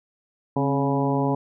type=harmonic tone with a mistuned harmonic; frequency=140.1 Hz; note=C#3; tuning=19 cents sharp; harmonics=1 / 2 / 3 / 4 / 5 / 6 / 7; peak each=-25 / -24 / -28 / -30 / -32 / -30 / -30 dBFS; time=0.56-1.35 s; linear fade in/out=5 ms; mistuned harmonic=2; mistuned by=-54 cents; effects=none